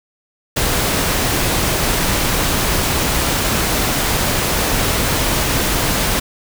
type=noise; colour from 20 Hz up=pink; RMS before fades=-17 dBFS; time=0.56-6.2 s; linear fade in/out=10 ms; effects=none